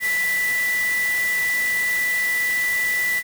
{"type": "tone in noise", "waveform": "sine", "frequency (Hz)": 1975.5, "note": "B6", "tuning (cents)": 0, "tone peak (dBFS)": -19, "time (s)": [0, 3.23], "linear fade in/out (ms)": 50, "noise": "white", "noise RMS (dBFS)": -31, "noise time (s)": [0, 3.23], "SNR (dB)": 9, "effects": []}